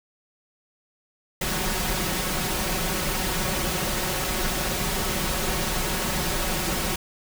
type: noise with comb filter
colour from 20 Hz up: pink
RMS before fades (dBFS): -26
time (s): 1.41-6.96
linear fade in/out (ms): 5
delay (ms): 5.4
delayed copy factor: +0.6
effects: none